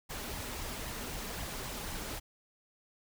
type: noise with flanger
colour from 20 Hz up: pink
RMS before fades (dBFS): -40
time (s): 0.09-2.2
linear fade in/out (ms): 20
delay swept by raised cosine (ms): 0.97 to 4.97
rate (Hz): 3.8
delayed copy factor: +0.5
effects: none